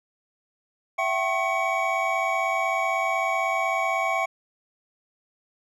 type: tone cluster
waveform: triangle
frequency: 667 / 763 / 1087 / 2259 Hz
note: E5 / G5 / C#6 / C#7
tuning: +20 / -47 / -34 / +32 cents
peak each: -26 dBFS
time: 0.98-4.26 s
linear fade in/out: 10 ms
effects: none